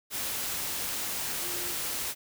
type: tone in noise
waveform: sine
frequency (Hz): 352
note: F4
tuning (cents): +14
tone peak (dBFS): -43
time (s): 1.41-1.76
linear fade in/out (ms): 50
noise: white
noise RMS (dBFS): -33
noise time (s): 0.1-2.15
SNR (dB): -13
effects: none